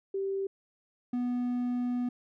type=tone pair in turn; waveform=sine / triangle; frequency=390 / 245.7 Hz; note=G4 / B3; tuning=-9 / -9 cents; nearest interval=minor sixth; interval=800 cents; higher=first; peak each=-29 / -26 dBFS; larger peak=second; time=0.14-0.47 / 1.13-2.09 s; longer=second; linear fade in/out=5 ms; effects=none